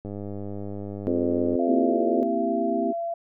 click train, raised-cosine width 2 ms, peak -22 dBFS, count 153, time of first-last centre 0.05-1.555 s, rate 101 Hz
harmonic tone, 86.7 Hz, F2, 12 cents flat, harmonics 3 / 4 / 5 / 6 / 7, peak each -25 / -27 / -29 / -31 / -32 dBFS, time 1.07-2.23 s, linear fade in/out 0 ms
sine tone, 678 Hz, E5, 49 cents sharp, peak -26 dBFS, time 1.59-3.14 s, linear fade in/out 5 ms
sine chord, C dominant seventh, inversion third, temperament equal, 233.1 / 261.6 / 329.6 / 392 Hz, Bb3 / C4 / E4 / G4, 0 / 0 / 0 / 0 cents, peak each -29 dBFS, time 1.67-2.93 s, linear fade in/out 20 ms
effects none

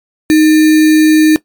sine tone with sample-and-hold, 311.1 Hz, D#4, in tune, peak -3 dBFS, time 0.3-1.36 s, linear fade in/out 0 ms, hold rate 2100 Hz, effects noise-tail reverb RT60 0.1 s tail -17 dB re dry + MP3 96 kbps

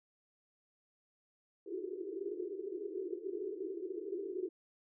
pink band-pass noise, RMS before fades -41 dBFS, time 1.66-4.49 s, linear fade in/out 10 ms, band 340 to 420 Hz, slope 96 dB/octave, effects none

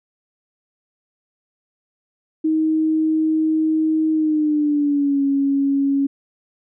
sine tone with pitch glide, 315 to 277.4 Hz, D#4 to C#4, +21 to +1 cents, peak -15 dBFS, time 2.44-6.07 s, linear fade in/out 10 ms, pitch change -220 cents, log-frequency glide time 4.12-5.23 s, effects none

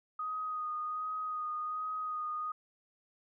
sine tone with vibrato, 1244.5 Hz, D#6, in tune, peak -34 dBFS, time 0.19-2.52 s, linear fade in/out 5 ms, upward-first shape sine, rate 1.3 Hz, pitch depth 20 cents each way, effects none

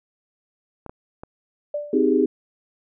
clicks, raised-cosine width 1 ms, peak -22 dBFS, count 3, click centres 0.863 / 0.895 / 1.235 s
sine tone with exponential decay, 588 Hz, D5, 2 cents sharp, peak -21 dBFS, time 1.74-2.14 s, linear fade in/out 5 ms, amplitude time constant 85 ms
sine chord, Ab major seventh, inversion first, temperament just, 259.6 / 311.5 / 389.3 / 415.3 Hz, C4 / Eb4 / G4 / Ab4, -13 / +2 / -12 / 0 cents, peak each -21 dBFS, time 1.93-2.26 s, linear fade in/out 5 ms
effects none

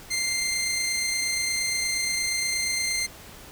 15% pulse tone with amplitude modulation, 2093 Hz, C7, in tune, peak -17 dBFS, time 0.1-3.07 s, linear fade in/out 20 ms, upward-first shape sine, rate 28.5 Hz, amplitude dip 25%, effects pink hiss -45 dBFS RMS until 3.51 s

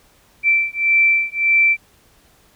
sine beating tone pair, 2337 / 2338.7 Hz, D7 / D7, -9 / -8 cents, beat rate 1.7 Hz, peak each -16 dBFS, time 0.43-1.77 s, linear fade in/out 50 ms, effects pink hiss -54 dBFS RMS until 2.55 s

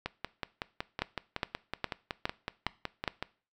two click trains, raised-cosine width 0.3 ms, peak -13 / -17 dBFS, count 6 / 18, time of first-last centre 1.02-3.078 / 0.06-3.226 s, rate 2.43 / 5.37 Hz, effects noise-tail reverb RT60 0.4 s tail -20 dB re dry

